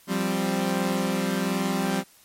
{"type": "chord", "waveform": "sawtooth", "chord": "F suspended second", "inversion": "none", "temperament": "equal", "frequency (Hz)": [174.61, 196, 261.6], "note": ["F3", "G3", "C4"], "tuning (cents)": [0, 0, 0], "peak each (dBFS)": [-25, -22, -25], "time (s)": [0.07, 2.04], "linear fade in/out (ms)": 50, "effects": ["white hiss -55 dBFS RMS until 2.24 s", "MP3 64 kbps"]}